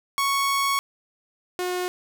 sawtooth tone pair in turn, 1108.7 / 361.3 Hz, C#6 / F#4, 0 / -41 cents, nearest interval octave + perfect fifth, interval 1941 cents, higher first, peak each -17 / -21 dBFS, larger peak first, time 0.18-0.79 / 1.59-1.88 s, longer first, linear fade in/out 0 ms, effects none

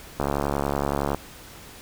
click train, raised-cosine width 1 ms, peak -10 dBFS, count 68, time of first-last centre 0.2-1.146 s, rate 70.8 Hz, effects pink hiss -44 dBFS RMS until 1.81 s

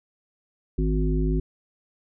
harmonic tone with a mistuned harmonic, 51.91 Hz, G#1, in tune, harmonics 1 / 3 / 5 / 7, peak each -22 / -27 / -29 / -30 dBFS, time 0.78-1.4 s, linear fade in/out 5 ms, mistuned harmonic 3, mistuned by +22 cents, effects none

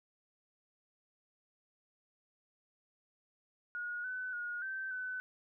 sine tone with pitch steps, 1444 / 1507 / 1440 / 1550 / 1508 Hz, F#6 / F#6 / F#6 / G6 / F#6, -43 / +31 / -47 / -20 / +32 cents, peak -37 dBFS, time 3.75-5.2 s, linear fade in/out 0 ms, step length 290 ms, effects none

